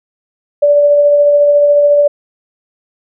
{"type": "tone with tremolo", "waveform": "sine", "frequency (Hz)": 581, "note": "D5", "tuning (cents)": -19, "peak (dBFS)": -4, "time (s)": [0.62, 2.08], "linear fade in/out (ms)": 10, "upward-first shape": "sine", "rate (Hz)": 14, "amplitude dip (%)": 25, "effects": []}